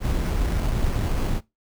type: noise with sample-and-hold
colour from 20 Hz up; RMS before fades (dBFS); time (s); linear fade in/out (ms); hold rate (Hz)
brown; -23; 0-1.41; 50; 3675
effects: noise-tail reverb RT60 0.2 s tail -20 dB re dry